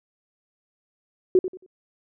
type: tone with echo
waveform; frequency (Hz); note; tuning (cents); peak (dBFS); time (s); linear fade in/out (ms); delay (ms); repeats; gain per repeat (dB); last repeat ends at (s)
sine; 370; F#4; 0; -12; 1.35-1.39; 2; 91; 3; -12; 1.663
effects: none